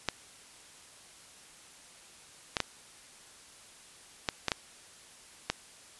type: clicks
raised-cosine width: 0.2 ms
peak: -10 dBFS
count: 7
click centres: 0.087 / 2.568 / 2.603 / 4.288 / 4.483 / 4.518 / 5.5 s
effects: white hiss -54 dBFS RMS until 5.99 s + resampled to 24000 Hz